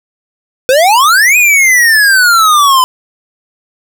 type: exponential two-way sweep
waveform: square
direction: up then down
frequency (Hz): 493.9 to 2516 to 1008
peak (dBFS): -5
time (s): 0.69-2.84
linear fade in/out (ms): 0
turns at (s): 1.37
effects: none